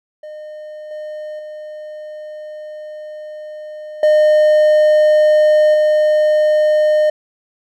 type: tone with level steps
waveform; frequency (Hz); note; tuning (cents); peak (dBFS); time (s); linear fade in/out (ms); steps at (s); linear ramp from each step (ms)
triangle; 610; D#5; -34; -27 / -23 / -26 / -6 / -8; 0.23-7.1; 5; 0.91 / 1.39 / 4.03 / 5.74; 2
effects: none